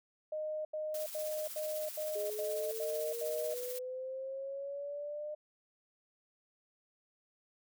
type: tone bursts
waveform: sine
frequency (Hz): 616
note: D#5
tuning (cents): -17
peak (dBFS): -35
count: 8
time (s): 0.32-3.541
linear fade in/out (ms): 5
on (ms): 330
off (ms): 83
type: noise with tremolo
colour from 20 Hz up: blue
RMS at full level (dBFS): -43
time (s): 0.94-3.79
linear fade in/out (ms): 5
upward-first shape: sine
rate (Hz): 16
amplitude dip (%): 40
type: exponential sweep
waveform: sine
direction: up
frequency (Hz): 415.3 to 606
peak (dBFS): -38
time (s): 2.15-5.35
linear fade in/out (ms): 10
effects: none